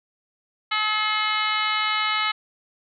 harmonic tone with a mistuned harmonic, 428.3 Hz, A4, 47 cents flat, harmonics 2 / 3 / 4 / 5 / 6 / 7 / 8 / 9 / 10, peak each -32 / -25 / -33 / -26 / -37 / -29 / -37 / -32 / -36 dBFS, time 0.71-2.32 s, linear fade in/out 10 ms, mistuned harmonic 10, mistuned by -17 cents, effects none

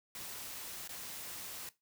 white noise with dropouts, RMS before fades -45 dBFS, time 0.15-1.69 s, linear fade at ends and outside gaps 1 ms, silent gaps 0.876-0.892 s, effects noise-tail reverb RT60 0.2 s tail -17 dB re dry

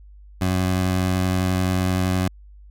20% pulse tone with vibrato, 92.3 Hz, F#2, 4 cents flat, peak -14 dBFS, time 0.41-2.28 s, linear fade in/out 5 ms, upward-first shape sine, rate 11 Hz, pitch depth 12 cents each way, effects added 50 Hz sine -42 dBFS peak until 2.7 s

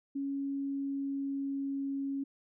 sine tone with pitch glide, 277.2 to 275.4 Hz, C#4 to C#4, 0 to -11 cents, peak -32 dBFS, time 0.15-2.24 s, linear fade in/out 10 ms, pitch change -11 cents, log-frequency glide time 0.36-1.95 s, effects none

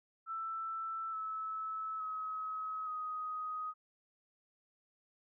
sine tone with pitch steps, 1327 / 1301.9 / 1277.4 / 1253.2 Hz, E6 / E6 / D#6 / D#6, +11 / -22 / +45 / +12 cents, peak -37 dBFS, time 0.26-3.74 s, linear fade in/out 50 ms, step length 870 ms, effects none

